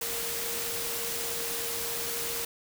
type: tone in noise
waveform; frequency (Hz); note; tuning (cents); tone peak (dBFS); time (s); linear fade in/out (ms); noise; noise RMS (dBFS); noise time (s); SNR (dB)
sine; 466.2; A#4; 0; -40; 0.01-2.45; 5; white; -33; 0.01-2.45; -10
effects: none